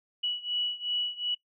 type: beating tone pair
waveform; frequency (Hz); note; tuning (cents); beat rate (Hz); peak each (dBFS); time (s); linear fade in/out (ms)
sine; 2938 / 2940.7; F#7 / F#7; -13 / -11; 2.7; -31 / -33; 0.23-1.35; 10
effects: noise-tail reverb RT60 0.1 s tail -20 dB re dry